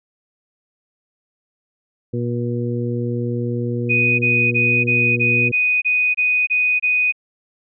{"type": "harmonic tone", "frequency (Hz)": 120, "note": "B2", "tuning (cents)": -49, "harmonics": [1, 2, 3, 4], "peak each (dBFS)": [-22, -25, -27, -28], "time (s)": [2.13, 5.52], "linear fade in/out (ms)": 10}
{"type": "tone bursts", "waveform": "sine", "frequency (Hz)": 2489, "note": "D#7", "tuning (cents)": 0, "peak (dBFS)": -14, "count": 10, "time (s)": [3.89, 7.124], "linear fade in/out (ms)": 20, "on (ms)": 300, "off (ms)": 26}
{"effects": []}